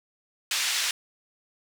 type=band-pass noise; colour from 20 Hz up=pink; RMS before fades=-27 dBFS; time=0.51-0.91 s; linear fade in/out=2 ms; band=2300 to 7500 Hz; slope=12 dB/octave; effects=none